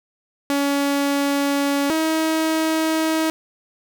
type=tone pair in turn; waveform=sawtooth; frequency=281.9 / 318.7 Hz; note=C#4 / D#4; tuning=+29 / +42 cents; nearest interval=major second; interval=213 cents; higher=second; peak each=-14 dBFS; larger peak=neither; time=0.5-1.9 / 1.9-3.3 s; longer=neither; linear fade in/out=0 ms; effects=none